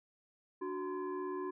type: tone with frequency modulation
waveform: sine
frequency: 370 Hz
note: F#4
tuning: in tune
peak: -36 dBFS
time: 0.61-1.51 s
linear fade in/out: 10 ms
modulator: 664 Hz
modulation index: 0.95
effects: none